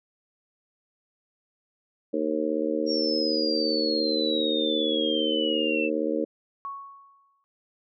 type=harmonic tone; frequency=77.4 Hz; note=D#2; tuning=9 cents flat; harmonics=3 / 4 / 5 / 6 / 7; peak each=-33 / -28 / -34 / -29 / -30 dBFS; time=2.13-6.25 s; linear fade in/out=10 ms
type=exponential sweep; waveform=sine; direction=down; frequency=5588 to 2637 Hz; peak=-27 dBFS; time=2.86-5.9 s; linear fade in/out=50 ms
type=tone with exponential decay; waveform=sine; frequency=1108.7 Hz; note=C#6; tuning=in tune; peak=-30 dBFS; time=6.65-7.44 s; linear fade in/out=0 ms; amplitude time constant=170 ms
effects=none